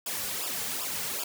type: noise with flanger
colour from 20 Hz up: white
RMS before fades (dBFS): -33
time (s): 0.06-1.24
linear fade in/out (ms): 5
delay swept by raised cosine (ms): 0.48 to 3.18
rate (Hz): 2.6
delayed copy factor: -0.95
effects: none